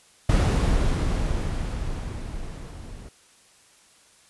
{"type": "noise with level ramp", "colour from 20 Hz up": "brown", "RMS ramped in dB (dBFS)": [-17, -40], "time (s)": [0.29, 3.09], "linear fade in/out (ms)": 5, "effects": ["white hiss -56 dBFS RMS until 4.29 s", "resampled to 24000 Hz"]}